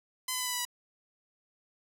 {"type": "tone with pitch steps", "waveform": "5% pulse", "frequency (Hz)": [1020, 1011.2, 1002.5, 993.8, 985.3, 976.8], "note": ["C6", "B5", "B5", "B5", "B5", "B5"], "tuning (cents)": [-44, 41, 26, 11, -4, -19], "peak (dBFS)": -19, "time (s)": [0.28, 0.652], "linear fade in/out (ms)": 5, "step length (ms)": 62, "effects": ["10-bit"]}